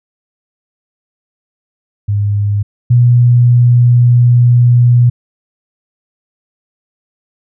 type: tone pair in turn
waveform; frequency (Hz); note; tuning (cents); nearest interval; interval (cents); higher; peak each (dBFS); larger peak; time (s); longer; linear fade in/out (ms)
sine; 102.5 / 121.51; G#2 / B2; -22 / -28; minor third; 294; second; -10 / -4; second; 2.08-2.63 / 2.9-5.1; second; 10
effects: none